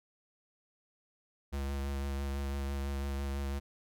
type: tone with vibrato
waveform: square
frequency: 69.3 Hz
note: C#2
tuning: in tune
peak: -34 dBFS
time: 1.52-3.6 s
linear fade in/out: 20 ms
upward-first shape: sine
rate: 6 Hz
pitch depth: 20 cents each way
effects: none